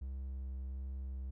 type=tone with vibrato; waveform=triangle; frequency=65.9 Hz; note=C2; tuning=13 cents sharp; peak=-37 dBFS; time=0.01-1.31 s; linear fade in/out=10 ms; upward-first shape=sine; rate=1.4 Hz; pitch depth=12 cents each way; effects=none